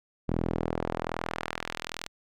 sawtooth tone with band-pass filter sweep, 41.2 Hz, E1, in tune, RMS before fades -33 dBFS, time 0.28-2.08 s, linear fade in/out 10 ms, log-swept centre 240 to 4400 Hz, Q 0.76, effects none

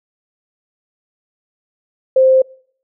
sine tone, 523.3 Hz, C5, in tune, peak -7 dBFS, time 2.16-2.42 s, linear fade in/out 5 ms, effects noise-tail reverb RT60 0.6 s tail -26 dB re dry

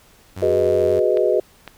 sawtooth tone with vibrato, 92.5 Hz, F#2, in tune, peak -25 dBFS, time 0.36-1 s, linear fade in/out 10 ms, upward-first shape triangle, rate 5.7 Hz, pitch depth 67 cents each way
sine chord, G# minor seventh, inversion third, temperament equal, 370 / 415.3 / 493.9 / 622.3 Hz, F#4 / G#4 / B4 / D#5, 0 / 0 / 0 / 0 cents, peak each -20 dBFS, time 0.42-1.4 s, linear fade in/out 5 ms
clicks, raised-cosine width 0.3 ms, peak -17 dBFS, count 2, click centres 1.172 / 1.677 s
effects pink hiss -52 dBFS RMS until 1.77 s

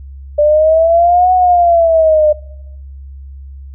sine exponential two-way sweep, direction up then down, 587.3 to 740 to 600 Hz, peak -6 dBFS, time 0.38-2.33 s, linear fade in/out 10 ms, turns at 1.33 s, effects noise-tail reverb RT60 0.8 s tail -21 dB re dry + added 68 Hz sine -28 dBFS peak until 3.74 s

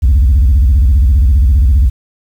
sine tone with vibrato, 65.41 Hz, C2, in tune, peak -3 dBFS, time 0.02-1.9 s, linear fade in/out 20 ms, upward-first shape square, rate 15 Hz, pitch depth 270 cents each way, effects tanh soft clip ceiling -3 dBFS + 7-bit

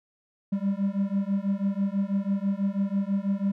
triangle beating tone pair, 194.7 / 200.8 Hz, G3 / G3, -12 / +42 cents, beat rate 6.1 Hz, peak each -25 dBFS, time 0.52-3.52 s, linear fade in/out 10 ms, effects none

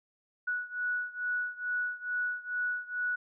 sine beating tone pair, 1470 / 1472.3 Hz, F#6 / F#6, -12 / -9 cents, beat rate 2.3 Hz, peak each -33 / -35 dBFS, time 0.47-3.16 s, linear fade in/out 10 ms, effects none

